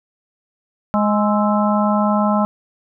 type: harmonic tone with a mistuned harmonic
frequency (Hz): 208.6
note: G#3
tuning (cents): +8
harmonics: 1 / 3 / 4 / 5 / 6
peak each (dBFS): -16 / -21 / -22 / -23 / -24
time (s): 0.94-2.45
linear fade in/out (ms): 0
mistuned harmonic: 6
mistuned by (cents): +88
effects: none